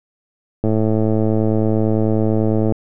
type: click train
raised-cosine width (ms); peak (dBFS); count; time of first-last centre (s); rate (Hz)
2; -5; 228; 0.64-2.723; 109
effects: none